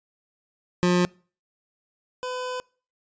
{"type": "tone pair in turn", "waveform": "25% pulse", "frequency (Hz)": [178.1, 503.7], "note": ["F3", "B4"], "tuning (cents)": [34, 34], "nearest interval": "octave + tritone", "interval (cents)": 1800, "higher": "second", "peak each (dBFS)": [-14, -25], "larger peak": "first", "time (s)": [[0.83, 1.05], [2.23, 2.6]], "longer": "second", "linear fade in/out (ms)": 0, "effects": ["noise-tail reverb RT60 0.4 s tail -25 dB re dry", "resampled to 16000 Hz"]}